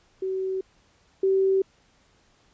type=tone pair in turn; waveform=sine; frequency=379.1 / 384.6 Hz; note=F#4 / G4; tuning=+42 / -33 cents; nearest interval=unison; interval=25 cents; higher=second; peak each=-25 / -18 dBFS; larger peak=second; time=0.22-0.61 / 1.23-1.62 s; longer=neither; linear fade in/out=5 ms; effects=pink hiss -62 dBFS RMS until 2.53 s + resampled to 16000 Hz